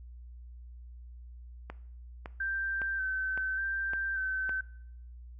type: click train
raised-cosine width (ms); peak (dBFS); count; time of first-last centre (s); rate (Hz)
0.5; -25; 6; 1.7-4.493; 1.79
type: tone with vibrato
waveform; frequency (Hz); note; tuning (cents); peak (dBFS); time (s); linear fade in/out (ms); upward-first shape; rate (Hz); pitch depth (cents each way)
sine; 1553; G6; -17; -30; 2.4-4.61; 5; square; 0.85; 21
effects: noise-tail reverb RT60 0.6 s tail -18 dB re dry + added 60 Hz sine -45 dBFS peak until 5.39 s